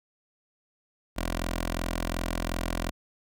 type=tone with notch filter; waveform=10% pulse; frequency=42.75 Hz; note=F1; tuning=36 cents flat; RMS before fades=-31 dBFS; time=1.16-2.91 s; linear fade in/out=20 ms; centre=130 Hz; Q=0.57; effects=none